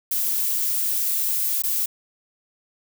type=noise with dropouts; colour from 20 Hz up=violet; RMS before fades=-23 dBFS; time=0.11-1.86 s; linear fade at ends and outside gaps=5 ms; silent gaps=1.622-1.636 s; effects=none